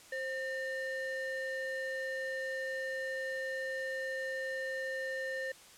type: ring-modulated tone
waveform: triangle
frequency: 1170 Hz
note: D6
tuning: 7 cents flat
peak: -30 dBFS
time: 0.12-5.52 s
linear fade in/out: 5 ms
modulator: 642 Hz
effects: white hiss -56 dBFS RMS until 5.77 s + low-pass 10000 Hz 12 dB/octave